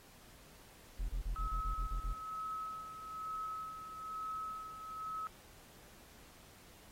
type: tone bursts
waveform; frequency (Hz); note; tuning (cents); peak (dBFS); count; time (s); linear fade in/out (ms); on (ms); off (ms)
triangle; 41.98; E1; +32; -32; 9; 0.99-2.135; 10; 97; 34
type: tone with tremolo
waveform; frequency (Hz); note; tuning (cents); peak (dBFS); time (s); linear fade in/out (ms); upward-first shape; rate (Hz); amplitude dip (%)
sine; 1287; E6; -42; -38; 1.36-5.27; 0; sine; 1.1; 60
effects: pink hiss -60 dBFS RMS until 6.91 s + AAC 48 kbps